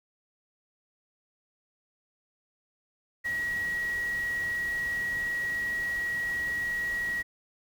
sine tone in noise, 1910 Hz, A#6, 42 cents sharp, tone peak -28 dBFS, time 3.24-7.23 s, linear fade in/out 20 ms, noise pink, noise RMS -45 dBFS, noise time 3.24-7.23 s, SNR +14 dB, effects none

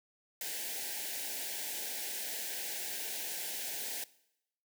white band-stop noise, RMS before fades -39 dBFS, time 0.41-4.04 s, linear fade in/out 2 ms, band 910 to 1500 Hz, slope 96 dB/octave, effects noise-tail reverb RT60 0.8 s tail -20 dB re dry + high-pass 300 Hz 12 dB/octave

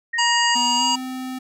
sine tone, 1864.7 Hz, A#6, in tune, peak -21 dBFS, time 0.13-0.55 s, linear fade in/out 10 ms
harmonic tone, 951 Hz, A#5, 34 cents sharp, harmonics 1 / 3 / 5 / 7 / 8, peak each -20 / -22 / -24 / -29 / -29 dBFS, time 0.18-0.96 s, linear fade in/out 10 ms
square tone with pitch glide, 246.9 to 257.7 Hz, B3 to C4, 0 to -26 cents, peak -28 dBFS, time 0.55-1.39 s, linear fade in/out 10 ms, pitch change +74 cents, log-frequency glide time 0.77-0.83 s
effects none

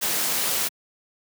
white noise with amplitude modulation, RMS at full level -22 dBFS, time 0.01-0.69 s, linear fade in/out 20 ms, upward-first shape sine, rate 252 Hz, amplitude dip 50%, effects high-pass 150 Hz 12 dB/octave

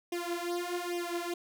sawtooth tone with flanger, 349.2 Hz, F4, in tune, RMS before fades -35 dBFS, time 0.12-1.34 s, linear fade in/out 5 ms, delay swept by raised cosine 0.34 to 5.54 ms, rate 1.2 Hz, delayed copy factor +1, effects none

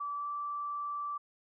sine tone with pitch glide, 1156 to 1164.7 Hz, D6 to D6, -28 to -15 cents, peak -34 dBFS, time 0-1.18 s, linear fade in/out 10 ms, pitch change +13 cents, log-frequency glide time 0.15-0.28 s, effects none

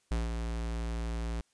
square tone with ADSR envelope, 57 Hz, A#1, 38 cents flat, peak -28 dBFS, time 0.11-1.41 s, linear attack 5 ms, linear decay 170 ms, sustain -5 dB, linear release 3 ms, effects white hiss -72 dBFS RMS until 1.53 s + resampled to 22050 Hz

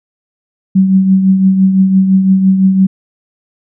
sine tone with tremolo, 190.5 Hz, G3, 49 cents flat, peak -3 dBFS, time 0.75-2.87 s, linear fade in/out 10 ms, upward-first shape triangle, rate 5.9 Hz, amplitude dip 55%, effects none

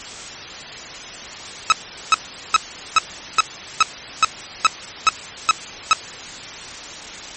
sawtooth tone bursts, 1289 Hz, E6, 39 cents flat, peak -5 dBFS, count 11, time 1.7-5.931 s, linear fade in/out 0 ms, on 21 ms, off 400 ms, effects white hiss -33 dBFS RMS until 7.36 s + MP3 32 kbps

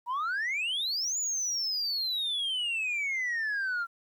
sine exponential two-way sweep, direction up then down, 932.3 to 7040 to 1358 Hz, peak -26 dBFS, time 0.06-3.87 s, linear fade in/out 50 ms, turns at 1.18 s, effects tanh soft clip ceiling -27 dBFS + 11-bit

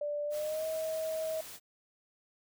sine tone with pitch glide, 587.3 to 636.8 Hz, D5 to D#5, 0 to +40 cents, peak -32 dBFS, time 0.01-1.41 s, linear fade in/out 5 ms, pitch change +140 cents, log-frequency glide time 0.26-0.66 s
white noise, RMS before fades -47 dBFS, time 0.3-1.6 s, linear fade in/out 50 ms
effects none

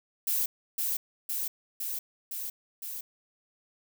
violet noise with echo, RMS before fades -28 dBFS, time 0.27-0.46 s, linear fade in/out 5 ms, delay 510 ms, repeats 5, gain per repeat -2 dB, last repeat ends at 3.01 s, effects none

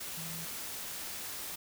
sine tone in noise, 163.7 Hz, E3, 12 cents flat, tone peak -44 dBFS, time 0.17-0.45 s, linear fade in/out 10 ms, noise white, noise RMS -41 dBFS, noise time 0-1.56 s, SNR -6 dB, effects none

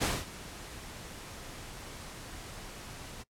pink noise with ADSR envelope, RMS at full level -28 dBFS, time 0-3.24 s, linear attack 26 ms, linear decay 220 ms, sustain -17 dB, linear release 26 ms, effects noise-tail reverb RT60 0.1 s tail -20 dB re dry + low-pass 11000 Hz 12 dB/octave

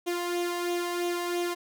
sawtooth tone with flanger, 349.9 Hz, F4, 3 cents sharp, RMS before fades -30 dBFS, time 0.06-1.55 s, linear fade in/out 20 ms, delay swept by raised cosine 0.3 to 1.05 ms, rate 3 Hz, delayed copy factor +0.55, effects none

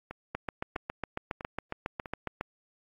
two click trains, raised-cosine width 0.5 ms, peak -24 / -17 dBFS, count 4 / 16, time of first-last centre 0.11-2.058 / 0.35-2.41 s, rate 1.54 / 7.28 Hz, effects AAC 32 kbps

